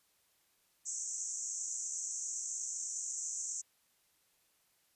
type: band-pass noise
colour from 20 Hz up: white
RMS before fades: -40 dBFS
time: 0.85-3.62 s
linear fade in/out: 20 ms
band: 6000 to 7800 Hz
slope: 96 dB/octave
effects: white hiss -73 dBFS RMS until 4.95 s + resampled to 32000 Hz